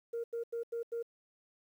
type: tone bursts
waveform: sine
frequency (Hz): 466.2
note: A#4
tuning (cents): 0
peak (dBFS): -33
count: 5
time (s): 0.13-1.028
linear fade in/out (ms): 10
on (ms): 110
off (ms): 87
effects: tanh soft clip ceiling -31 dBFS + 11-bit